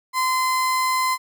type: tone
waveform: 35% pulse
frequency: 1030 Hz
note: C6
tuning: 28 cents flat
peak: -17 dBFS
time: 0.13-1.18 s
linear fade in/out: 50 ms
effects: none

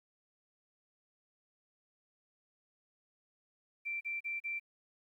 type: tone bursts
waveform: sine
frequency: 2349 Hz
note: D7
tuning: in tune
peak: -35 dBFS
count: 4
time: 3.85-4.598 s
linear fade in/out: 20 ms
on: 160 ms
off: 36 ms
effects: 12-bit

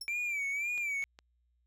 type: tone with exponential decay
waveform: sawtooth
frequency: 5400 Hz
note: E8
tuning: 41 cents sharp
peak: -33 dBFS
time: 0.01-0.09 s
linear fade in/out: 5 ms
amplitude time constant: 17 ms
type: tone with vibrato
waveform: triangle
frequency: 2327 Hz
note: D7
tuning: 17 cents flat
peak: -30 dBFS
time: 0.08-1.04 s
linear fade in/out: 0 ms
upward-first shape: sine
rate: 1.9 Hz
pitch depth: 88 cents each way
type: clicks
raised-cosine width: 0.2 ms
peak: -32 / -34 / -33 dBFS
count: 3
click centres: 0.778 / 1.025 / 1.189 s
effects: added 60 Hz sine -70 dBFS peak until 1.66 s

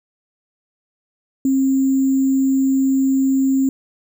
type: tone with sample-and-hold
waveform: sine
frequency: 267.8 Hz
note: C4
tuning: 40 cents sharp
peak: -13 dBFS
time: 1.45-3.69 s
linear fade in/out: 2 ms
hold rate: 7350 Hz
effects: none

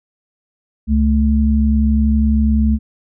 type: tone pair together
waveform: sine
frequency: 68.7 / 218.1 Hz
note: C#2 / A3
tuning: -15 / -15 cents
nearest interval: octave + minor sixth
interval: 2000 cents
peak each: -13 / -14 dBFS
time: 0.87-2.79 s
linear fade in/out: 50 ms
effects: none

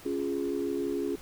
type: chord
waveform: sine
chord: Db major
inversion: none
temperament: equal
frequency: 277.2 / 349.2 / 415.3 Hz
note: Db4 / F4 / Ab4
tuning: 0 / 0 / 0 cents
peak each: -32 dBFS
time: 0.05-1.16 s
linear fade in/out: 10 ms
effects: tanh soft clip ceiling -20 dBFS + pink hiss -50 dBFS RMS until 1.21 s

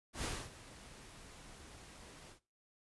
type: noise with ADSR envelope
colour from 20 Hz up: pink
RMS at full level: -38 dBFS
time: 0.13-2.4 s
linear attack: 110 ms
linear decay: 250 ms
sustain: -17 dB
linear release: 100 ms
effects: noise-tail reverb RT60 0.3 s tail -19 dB re dry + resampled to 24000 Hz

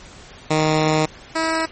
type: tone pair in turn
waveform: 10% pulse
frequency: 155.56 / 323.2 Hz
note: D#3 / E4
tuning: 0 / -34 cents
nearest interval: octave + minor second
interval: 1266 cents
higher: second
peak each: -7 / -10 dBFS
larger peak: first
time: 0.5-1.06 / 1.35-1.66 s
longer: first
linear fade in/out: 10 ms
effects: pink hiss -42 dBFS RMS until 1.71 s + MP3 32 kbps

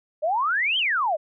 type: exponential two-way sweep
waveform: sine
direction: up then down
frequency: 579 to 3238 to 579 Hz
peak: -20 dBFS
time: 0.22-1.17 s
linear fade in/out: 20 ms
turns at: 0.78 s
effects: none

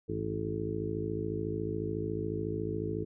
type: harmonic tone with a mistuned harmonic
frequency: 54 Hz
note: A1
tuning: 32 cents flat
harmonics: 1 / 2 / 3 / 4 / 5 / 6 / 7 / 8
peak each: -47 / -38 / -39 / -44 / -44 / -38 / -41 / -37 dBFS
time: 0.08-3.05 s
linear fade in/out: 20 ms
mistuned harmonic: 2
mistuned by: -97 cents
effects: none

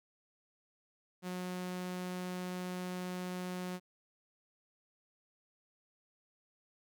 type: tone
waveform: sawtooth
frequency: 181.5 Hz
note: F#3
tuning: 33 cents flat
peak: -34 dBFS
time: 1.22-3.8 s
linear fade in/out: 50 ms
effects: none

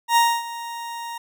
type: tone with ADSR envelope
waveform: 40% pulse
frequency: 934 Hz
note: A#5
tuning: 3 cents sharp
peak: -12 dBFS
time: 0.08-1.18 s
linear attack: 83 ms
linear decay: 260 ms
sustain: -17 dB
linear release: 6 ms
effects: none

